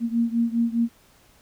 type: beating tone pair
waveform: sine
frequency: 231 / 235.9 Hz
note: A#3 / A#3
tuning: -16 / +21 cents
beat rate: 4.9 Hz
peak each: -22 / -24 dBFS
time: 0-0.89 s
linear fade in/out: 50 ms
effects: pink hiss -57 dBFS RMS until 1.41 s